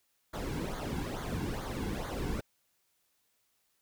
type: noise with flanger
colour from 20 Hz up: brown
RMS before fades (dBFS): -36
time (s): 0.33-2.41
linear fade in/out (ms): 10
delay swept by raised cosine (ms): 0.37 to 1.67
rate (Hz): 2.3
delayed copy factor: -0.75
effects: white hiss -75 dBFS RMS until 3.81 s